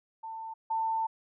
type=tone pair in turn; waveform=sine; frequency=894 / 894 Hz; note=A5 / A5; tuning=+27 / +27 cents; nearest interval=unison; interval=0 cents; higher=neither; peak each=-37 / -27 dBFS; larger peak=second; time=0.23-0.54 / 0.7-1.07 s; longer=second; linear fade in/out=10 ms; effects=none

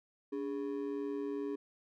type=ring-modulated tone; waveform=triangle; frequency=349.2 Hz; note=F4; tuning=in tune; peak=-30 dBFS; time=0.32-1.56 s; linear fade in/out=10 ms; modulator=61.1 Hz; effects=none

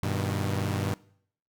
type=chord; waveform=sawtooth; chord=G augmented; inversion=none; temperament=equal with one note detuned; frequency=98 / 121.77 / 155.56 Hz; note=G2 / B2 / D#3; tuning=0 / -24 / 0 cents; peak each=-25 / -29 / -30 dBFS; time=0.03-0.94 s; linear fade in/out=0 ms; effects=noise-tail reverb RT60 0.6 s tail -21 dB re dry

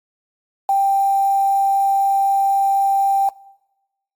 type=tone with quantisation; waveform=sine; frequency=787 Hz; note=G5; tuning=7 cents sharp; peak=-13 dBFS; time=0.69-3.29 s; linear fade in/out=2 ms; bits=6; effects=noise-tail reverb RT60 1.0 s tail -23 dB re dry + AAC 64 kbps

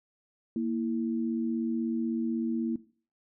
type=tone pair together; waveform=sine; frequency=232.4 / 328.6 Hz; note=A#3 / E4; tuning=-5 / -5 cents; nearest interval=tritone; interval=600 cents; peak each=-28 / -33 dBFS; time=0.56-2.76 s; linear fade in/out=2 ms; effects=noise-tail reverb RT60 0.4 s tail -17 dB re dry

